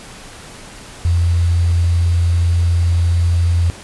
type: tone with quantisation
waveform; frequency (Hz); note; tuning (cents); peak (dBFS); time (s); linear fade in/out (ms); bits
sine; 85.8; F2; -30; -11; 1.05-3.7; 0; 6
effects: pink hiss -36 dBFS RMS until 3.83 s + resampled to 24000 Hz